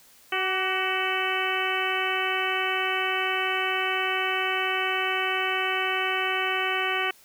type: harmonic tone with a mistuned harmonic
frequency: 375.7 Hz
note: F#4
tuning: 26 cents sharp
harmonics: 1 / 2 / 3 / 4 / 5 / 6 / 7 / 8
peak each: -32 / -32 / -32 / -32 / -32 / -32 / -32 / -32 dBFS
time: 0.32-7.11 s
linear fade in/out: 5 ms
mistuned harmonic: 3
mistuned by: +43 cents
effects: white hiss -55 dBFS RMS until 7.24 s